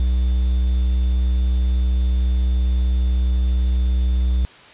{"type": "tone with quantisation", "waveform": "triangle", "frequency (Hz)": 62, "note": "B1", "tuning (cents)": 7, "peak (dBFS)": -13, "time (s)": [0, 4.45], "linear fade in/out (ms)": 0, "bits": 7, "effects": ["white hiss -44 dBFS RMS until 4.73 s", "resampled to 8000 Hz"]}